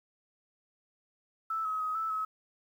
sine tone with pitch steps, 1317 / 1276 / 1263 / 1315 / 1284 Hz, E6 / D#6 / D#6 / E6 / E6, -2 / +43 / +26 / -5 / -46 cents, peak -30 dBFS, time 1.5-2.25 s, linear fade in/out 5 ms, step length 150 ms, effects 10-bit

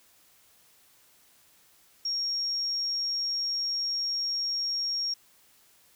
sine tone, 5570 Hz, F8, 5 cents flat, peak -27 dBFS, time 2.05-5.14 s, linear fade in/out 5 ms, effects white hiss -61 dBFS RMS until 5.95 s

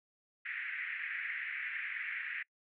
pink band-pass noise, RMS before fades -40 dBFS, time 0.45-2.43 s, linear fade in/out 10 ms, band 1700 to 2300 Hz, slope 48 dB/octave, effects noise-tail reverb RT60 0.1 s tail -24 dB re dry

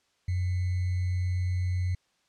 sine tone with sample-and-hold, 90.8 Hz, F#2, 32 cents flat, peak -25 dBFS, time 0.28-1.95 s, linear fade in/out 5 ms, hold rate 2100 Hz, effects white hiss -70 dBFS RMS until 2.28 s + low-pass 6000 Hz 12 dB/octave

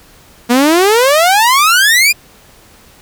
sawtooth exponential sweep, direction up, 233.1 to 2489 Hz, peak -3 dBFS, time 0.49-2.13 s, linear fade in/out 20 ms, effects pink hiss -43 dBFS RMS until 3.01 s

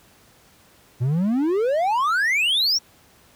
triangle exponential sweep, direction up, 116.54 to 5780 Hz, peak -16 dBFS, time 1-2.79 s, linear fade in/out 20 ms, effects pink hiss -54 dBFS RMS until 3.35 s + high-pass 60 Hz 12 dB/octave

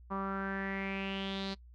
sawtooth tone with low-pass filter sweep, 194.5 Hz, G3, 13 cents flat, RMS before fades -37 dBFS, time 0.1-1.55 s, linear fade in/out 20 ms, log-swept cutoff 1100 to 4300 Hz, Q 5.9, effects noise-tail reverb RT60 0.1 s tail -22 dB re dry + added 60 Hz sine -52 dBFS peak until 1.74 s

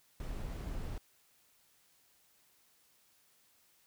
brown noise, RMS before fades -40 dBFS, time 0.2-0.98 s, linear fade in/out 2 ms, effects white hiss -69 dBFS RMS until 3.86 s

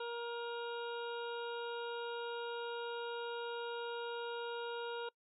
harmonic tone with a mistuned harmonic, 471.6 Hz, A#4, 20 cents sharp, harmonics 1 / 2 / 3 / 5 / 6 / 7 / 8, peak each -41 / -45 / -47 / -61 / -53 / -58 / -54 dBFS, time 0-5.09 s, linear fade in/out 5 ms, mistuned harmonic 5, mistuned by +29 cents, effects noise-tail reverb RT60 0.1 s tail -24 dB re dry

